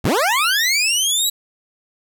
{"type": "linear sweep", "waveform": "20% pulse", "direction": "up", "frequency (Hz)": [52, 3961], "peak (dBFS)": -10, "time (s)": [0.04, 1.3], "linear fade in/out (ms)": 10, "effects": ["8-bit"]}